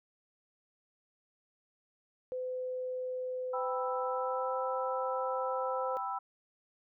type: tone with pitch glide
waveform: sine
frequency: 508 to 518.1 Hz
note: B4 to C5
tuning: +49 to -17 cents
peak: -34 dBFS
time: 2.32-5.97 s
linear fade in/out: 0 ms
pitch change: +34 cents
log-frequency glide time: 4.02-4.55 s
type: chord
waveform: sine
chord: E minor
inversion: first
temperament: equal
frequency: 784 / 987.8 / 1318.5 Hz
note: G5 / B5 / E6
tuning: 0 / 0 / 0 cents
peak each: -38 dBFS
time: 3.53-6.19 s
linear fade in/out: 10 ms
effects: none